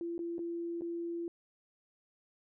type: tone with dropouts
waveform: sine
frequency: 340 Hz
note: F4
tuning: 46 cents flat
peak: -35 dBFS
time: 0.01-1.28 s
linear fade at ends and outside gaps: 1 ms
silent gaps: 0.18-0.191 / 0.382-0.391 / 0.81-0.819 s
effects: none